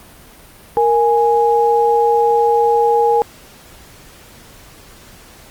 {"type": "tone pair together", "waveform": "sine", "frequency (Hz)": [466.2, 830.6], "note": ["A#4", "G#5"], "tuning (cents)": [0, 0], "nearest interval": "minor seventh", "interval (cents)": 1000, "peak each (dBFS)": -13, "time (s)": [0.77, 3.22], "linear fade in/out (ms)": 0, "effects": ["pink hiss -42 dBFS RMS until 5.5 s", "Opus 32 kbps"]}